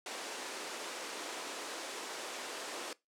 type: band-pass noise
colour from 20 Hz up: pink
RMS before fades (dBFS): -43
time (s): 0.06-2.93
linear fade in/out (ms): 2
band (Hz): 330 to 9200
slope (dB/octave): 24
effects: noise-tail reverb RT60 0.2 s tail -21 dB re dry